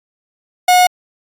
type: tone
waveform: 45% pulse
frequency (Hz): 725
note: F#5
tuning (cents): -35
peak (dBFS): -7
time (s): 0.68-0.87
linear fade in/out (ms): 5
effects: AAC 48 kbps